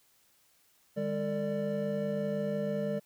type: tone cluster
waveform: triangle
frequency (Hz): 154.6 / 204.3 / 450.3 / 587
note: D#3 / G#3 / A4 / D5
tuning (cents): -11 / -28 / +40 / -1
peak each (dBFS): -38 / -32 / -35 / -32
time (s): 0.96-3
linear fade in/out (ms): 20
effects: white hiss -67 dBFS RMS until 3.05 s